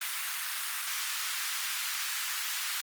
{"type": "high-pass noise", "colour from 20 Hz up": "pink", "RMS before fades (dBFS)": -34, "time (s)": [0.01, 2.81], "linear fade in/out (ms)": 5, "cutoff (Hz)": 1300, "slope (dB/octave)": 24, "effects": ["Opus 32 kbps"]}